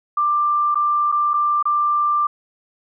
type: tone with dropouts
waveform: sine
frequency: 1184 Hz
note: D6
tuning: 14 cents sharp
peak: -15 dBFS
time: 0.17-2.27 s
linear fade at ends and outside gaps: 5 ms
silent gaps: 0.746-0.755 / 1.118-1.123 / 1.335-1.339 / 1.627-1.654 s
effects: none